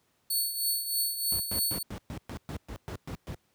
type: tone with tremolo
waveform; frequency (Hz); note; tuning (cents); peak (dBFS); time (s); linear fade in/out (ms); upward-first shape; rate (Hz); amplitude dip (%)
5% pulse; 4435; C#8; 0; -18; 0.3-1.83; 5; triangle; 3.2; 70
type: noise bursts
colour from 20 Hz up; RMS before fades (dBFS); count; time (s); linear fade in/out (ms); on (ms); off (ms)
brown; -34; 11; 1.32-3.345; 0; 75; 120
effects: pink hiss -71 dBFS RMS until 3.54 s + high-pass 80 Hz 12 dB/octave